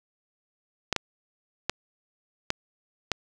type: clicks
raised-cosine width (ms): 0.2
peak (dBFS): -7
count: 5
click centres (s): 0.927 / 0.963 / 1.696 / 2.504 / 3.117
effects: 7-bit